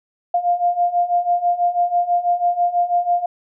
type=beating tone pair; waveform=sine; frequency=698.5 / 704.6 Hz; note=F5 / F5; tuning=0 / +15 cents; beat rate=6.1 Hz; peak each=-20 / -17 dBFS; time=0.34-3.26 s; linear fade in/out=5 ms; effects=none